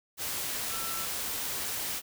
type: tone in noise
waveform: sine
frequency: 1338 Hz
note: E6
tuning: 25 cents sharp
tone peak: -40 dBFS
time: 0.69-1.08 s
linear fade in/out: 50 ms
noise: white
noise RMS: -34 dBFS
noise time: 0.17-2.02 s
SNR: -9 dB
effects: none